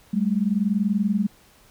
sine tone pair together, 194.3 / 214.7 Hz, G3 / A3, -15 / -42 cents, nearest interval major second, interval 173 cents, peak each -22 dBFS, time 0.13-1.27 s, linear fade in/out 10 ms, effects pink hiss -55 dBFS RMS until 1.7 s

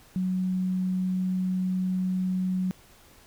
sine tone, 185 Hz, F#3, in tune, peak -24 dBFS, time 0.16-2.71 s, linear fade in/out 0 ms, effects pink hiss -55 dBFS RMS until 3.26 s

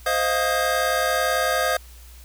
square tone cluster, 519 / 630 / 701 / 1245 / 1615 Hz, C5 / D#5 / F5 / D#6 / G#6, -14 / +21 / +6 / +1 / -49 cents, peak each -27 dBFS, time 0.06-1.77 s, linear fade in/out 5 ms, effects added 60 Hz sine -42 dBFS peak until 2.24 s + white hiss -50 dBFS RMS until 2.24 s

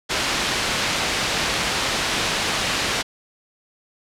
white low-pass noise, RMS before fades -23 dBFS, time 0.09-3.03 s, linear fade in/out 20 ms, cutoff 4200 Hz, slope 12 dB/octave, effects low-pass 12000 Hz 12 dB/octave

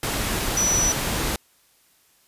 sine tone in noise, 5920 Hz, F#8, in tune, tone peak -19 dBFS, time 0.57-0.92 s, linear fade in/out 2 ms, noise pink, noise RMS -25 dBFS, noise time 0.03-1.36 s, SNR +3 dB, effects white hiss -60 dBFS RMS until 2.27 s + resampled to 32000 Hz

